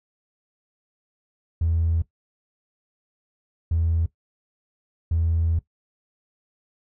triangle tone bursts at uneven times, 82.41 Hz, E2, in tune, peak -16 dBFS, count 3, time 1.61-2.02 / 3.71-4.06 / 5.11-5.59 s, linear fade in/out 5 ms, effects noise-tail reverb RT60 0.1 s tail -18 dB re dry + tanh soft clip ceiling -15 dBFS

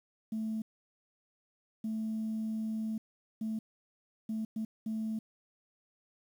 sine tone bursts at uneven times, 220 Hz, A3, in tune, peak -31 dBFS, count 6, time 0.32-0.62 / 1.84-2.98 / 3.41-3.59 / 4.29-4.45 / 4.56-4.65 / 4.86-5.19 s, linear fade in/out 5 ms, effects tanh soft clip ceiling -29 dBFS + 10-bit

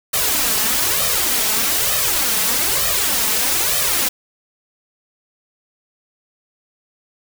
white noise with flanger, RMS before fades -18 dBFS, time 0.13-4.09 s, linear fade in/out 10 ms, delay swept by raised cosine 1.6 to 4.7 ms, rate 1.1 Hz, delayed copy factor +0.8, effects none

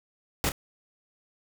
pink noise with echo, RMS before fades -26 dBFS, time 0.44-0.49 s, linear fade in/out 0 ms, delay 29 ms, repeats 1, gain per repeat -9 dB, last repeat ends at 0.519 s, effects none

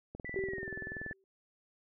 click train, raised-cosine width 2 ms, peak -30 dBFS, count 21, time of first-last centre 0.15-1.112 s, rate 20.8 Hz
sine tone with pitch glide, 1975.5 to 1749.8 Hz, B6 to A6, 0 to -10 cents, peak -40 dBFS, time 0.25-1.13 s, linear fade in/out 2 ms, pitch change -210 cents, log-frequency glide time 0.45-0.7 s
sine tone with exponential decay, 385.4 Hz, G4, 29 cents flat, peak -30 dBFS, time 0.36-1.24 s, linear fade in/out 1 ms, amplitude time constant 190 ms
effects none

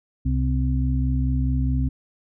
harmonic tone, 64.7 Hz, C2, 19 cents flat, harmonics 1 / 2 / 4, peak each -21 / -24 / -27 dBFS, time 0.25-1.89 s, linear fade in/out 10 ms, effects none

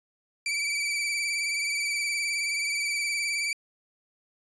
sawtooth tone with vibrato, 2313 Hz, D7, 27 cents flat, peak -23 dBFS, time 0.46-3.53 s, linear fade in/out 2 ms, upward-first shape sine, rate 19 Hz, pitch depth 41 cents each way, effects resampled to 24000 Hz

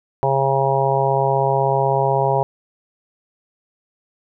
harmonic tone, 136.1 Hz, C#3, 31 cents flat, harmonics 1 / 3 / 4 / 5 / 6 / 7, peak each -22 / -22 / -22 / -22 / -22 / -22 dBFS, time 0.23-2.43 s, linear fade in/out 0 ms, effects none

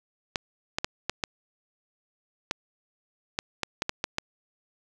clicks, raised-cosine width 0.2 ms, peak -9 dBFS, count 12, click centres 0.358 / 0.785 / 0.845 / 1.096 / 1.238 / 2.511 / 3.389 / 3.633 / 3.821 / 3.894 / 4.041 / 4.184 s, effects none

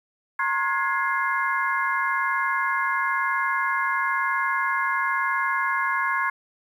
sine tone cluster, 932 / 1073 / 1435 / 1676 / 2101 Hz, A#5 / C6 / F6 / G#6 / C7, -1 / +43 / +47 / +15 / +7 cents, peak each -32 / -25 / -30 / -26 / -31 dBFS, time 0.39-6.3 s, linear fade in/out 5 ms, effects 9-bit

